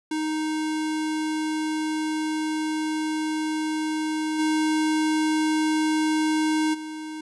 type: tone with level steps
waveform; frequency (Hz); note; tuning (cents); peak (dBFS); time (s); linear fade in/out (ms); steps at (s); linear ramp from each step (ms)
square; 311.1; D#4; 0; -25 / -21 / -33; 0.11-7.21; 5; 4.38 / 6.73; 20
effects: resampled to 24000 Hz